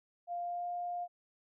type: tone with pitch glide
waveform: sine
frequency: 698.5 to 705 Hz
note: F5 to F5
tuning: 0 to +16 cents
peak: -35 dBFS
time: 0.27-1.08 s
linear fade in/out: 50 ms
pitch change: +16 cents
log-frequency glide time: 0.41-0.68 s
effects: none